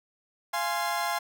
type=chord; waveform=30% pulse; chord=F minor; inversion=none; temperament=equal with one note detuned; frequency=691.2 / 830.6 / 1046.5 Hz; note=F5 / Ab5 / C6; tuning=-18 / 0 / 0 cents; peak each=-29 dBFS; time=0.53-1.19 s; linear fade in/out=10 ms; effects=none